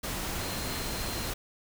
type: tone in noise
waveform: sine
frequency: 4155 Hz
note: C8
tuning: 13 cents flat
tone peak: -43 dBFS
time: 0.4-1.3 s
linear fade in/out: 10 ms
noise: pink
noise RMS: -34 dBFS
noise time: 0.03-1.34 s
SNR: -12 dB
effects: none